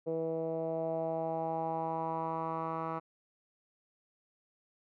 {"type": "tone with low-pass filter sweep", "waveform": "10% pulse", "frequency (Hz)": 162.5, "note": "E3", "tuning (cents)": -24, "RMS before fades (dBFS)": -35, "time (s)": [0.06, 3], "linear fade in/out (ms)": 20, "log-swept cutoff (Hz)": [490, 1300], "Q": 4, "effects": []}